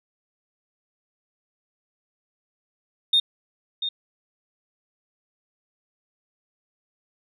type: tone with echo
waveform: sine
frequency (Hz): 3668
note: A#7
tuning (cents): -29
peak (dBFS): -14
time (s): 3.13-3.2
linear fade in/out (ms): 5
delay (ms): 690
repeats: 1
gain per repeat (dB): -10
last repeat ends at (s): 3.89
effects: tanh soft clip ceiling -11 dBFS